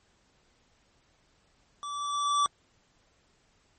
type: tone with level ramp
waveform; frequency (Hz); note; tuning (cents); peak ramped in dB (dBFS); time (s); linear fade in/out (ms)
square; 1158; D6; -25; -36 to -22; 1.83-2.46; 0
effects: pink hiss -67 dBFS RMS until 3.78 s + MP3 32 kbps